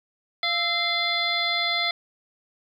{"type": "harmonic tone with a mistuned harmonic", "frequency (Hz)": 692, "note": "F5", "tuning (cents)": -16, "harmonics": [1, 2, 3, 5, 6, 7], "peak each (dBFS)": [-31, -33, -26, -27, -29, -38], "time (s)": [0.43, 1.91], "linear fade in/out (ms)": 2, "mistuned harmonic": 2, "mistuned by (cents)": -79, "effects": ["9-bit"]}